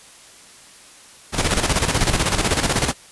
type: noise with tremolo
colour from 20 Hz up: pink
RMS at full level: -17 dBFS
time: 1.32-2.94 s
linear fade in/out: 50 ms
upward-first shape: square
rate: 16 Hz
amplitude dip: 60%
effects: white hiss -45 dBFS RMS until 3.11 s + resampled to 24000 Hz